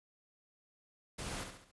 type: noise with echo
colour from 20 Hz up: pink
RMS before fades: -42 dBFS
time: 1.18-1.44 s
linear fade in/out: 10 ms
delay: 69 ms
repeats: 4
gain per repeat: -6 dB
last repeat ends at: 1.716 s
effects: resampled to 24000 Hz